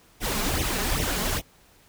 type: noise with flanger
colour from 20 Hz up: pink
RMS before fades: -26 dBFS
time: 0.2-1.42 s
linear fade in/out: 50 ms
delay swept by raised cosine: 0.32 to 4.92 ms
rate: 2.5 Hz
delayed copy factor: +0.9
effects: pink hiss -57 dBFS RMS until 1.88 s